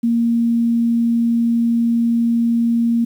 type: tone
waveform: sine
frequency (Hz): 233.1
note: A#3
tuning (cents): 0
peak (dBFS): -13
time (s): 0.03-3.05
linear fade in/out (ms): 10
effects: 8-bit